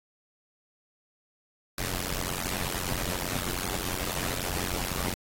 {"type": "noise with amplitude modulation", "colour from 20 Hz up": "pink", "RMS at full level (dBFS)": -28, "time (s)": [1.78, 5.14], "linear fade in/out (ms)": 2, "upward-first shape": "sine", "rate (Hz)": 90.3, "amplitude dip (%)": 95, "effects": ["AAC 48 kbps"]}